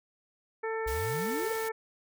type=harmonic tone; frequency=445.3 Hz; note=A4; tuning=21 cents sharp; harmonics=1 / 2 / 3 / 4 / 5; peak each=-32 / -38 / -42 / -40 / -45 dBFS; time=0.63-1.72 s; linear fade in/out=10 ms
type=exponential sweep; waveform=sine; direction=up; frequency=56 to 503 Hz; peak=-34 dBFS; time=0.86-1.53 s; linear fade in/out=5 ms
type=noise; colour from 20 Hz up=white; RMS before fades=-42 dBFS; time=0.87-1.69 s; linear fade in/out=10 ms
effects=none